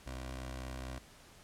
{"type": "tone with notch filter", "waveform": "15% pulse", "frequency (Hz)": 64.4, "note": "C2", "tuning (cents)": -27, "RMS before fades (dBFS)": -43, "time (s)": [0.06, 0.99], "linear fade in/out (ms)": 10, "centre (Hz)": 170, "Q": 1, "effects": ["pink hiss -58 dBFS RMS until 1.43 s", "low-pass 11000 Hz 12 dB/octave"]}